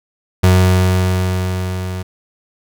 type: tone with level ramp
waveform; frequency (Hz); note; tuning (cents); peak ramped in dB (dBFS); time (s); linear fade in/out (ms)
35% pulse; 92.2; F#2; -6; -5 to -20; 0.43-2.03; 10
effects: none